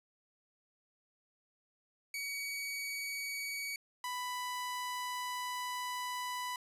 sawtooth tone pair in turn, 2259 / 993 Hz, C#7 / B5, +32 / +9 cents, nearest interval octave + major second, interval 1423 cents, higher first, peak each -34 / -33 dBFS, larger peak second, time 2.14-3.76 / 4.04-6.56 s, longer second, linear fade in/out 2 ms, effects resampled to 32000 Hz

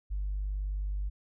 sine tone, 49.5 Hz, G1, 18 cents sharp, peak -29 dBFS, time 0.1-1.1 s, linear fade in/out 20 ms, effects tanh soft clip ceiling -26 dBFS

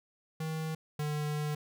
square tone pair in turn, 158.6 / 149.7 Hz, D#3 / D3, +33 / +33 cents, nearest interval minor second, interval 100 cents, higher first, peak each -34 / -32 dBFS, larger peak second, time 0.4-0.75 / 0.99-1.55 s, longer second, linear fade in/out 5 ms, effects none

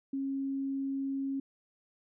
sine tone, 272.3 Hz, C#4, 31 cents flat, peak -31 dBFS, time 0.13-1.4 s, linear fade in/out 5 ms, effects none

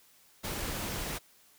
pink noise, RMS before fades -36 dBFS, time 0.43-1.19 s, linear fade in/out 20 ms, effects white hiss -62 dBFS RMS until 1.58 s

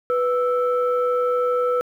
sine tone pair together, 493.9 / 1318.6 Hz, B4 / E6, 0 / 0 cents, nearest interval octave + perfect fourth, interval 1700 cents, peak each -18 / -23 dBFS, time 0.1-1.81 s, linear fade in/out 0 ms, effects tanh soft clip ceiling -11 dBFS + 9-bit

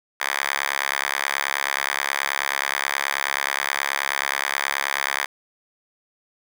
5% pulse tone with high-pass filter, 69.4 Hz, C#2, 3 cents sharp, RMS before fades -25 dBFS, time 0.2-5.26 s, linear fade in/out 10 ms, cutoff 1400 Hz, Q 3.3, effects none

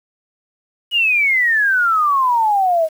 sine exponential sweep, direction down, 2930 to 621 Hz, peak -12 dBFS, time 0.91-2.89 s, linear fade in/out 50 ms, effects 7-bit

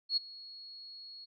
sine tone with ADSR envelope, 4329 Hz, C#8, 42 cents flat, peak -25 dBFS, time 0.09-1.26 s, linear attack 78 ms, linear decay 14 ms, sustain -21 dB, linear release 24 ms, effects none

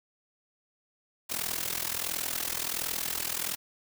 white noise with amplitude modulation, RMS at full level -29 dBFS, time 1.29-3.56 s, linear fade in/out 20 ms, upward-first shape sine, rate 41.4 Hz, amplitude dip 85%, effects none

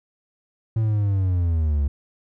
triangle linear sweep, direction down, 113 to 68.9 Hz, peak -16 dBFS, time 0.76-1.88 s, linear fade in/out 5 ms, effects none

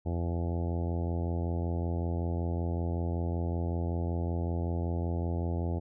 harmonic tone, 85.3 Hz, F2, 40 cents flat, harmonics 1 / 2 / 3 / 4 / 5 / 6 / 7 / 8 / 9 / 10, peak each -30 / -37 / -40 / -40 / -44 / -45 / -47 / -46 / -49 / -50 dBFS, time 0.05-5.8 s, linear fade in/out 20 ms, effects none

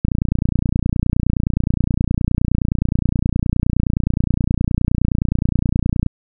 click train, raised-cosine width 5 ms, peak -4 dBFS, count 179, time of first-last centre 0.05-6.064 s, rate 29.6 Hz, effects none

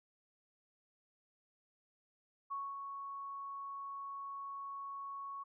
sine tone with ADSR envelope, 1108.7 Hz, C#6, in tune, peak -37 dBFS, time 2.5-5.44 s, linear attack 20 ms, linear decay 230 ms, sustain -5 dB, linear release 17 ms, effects none

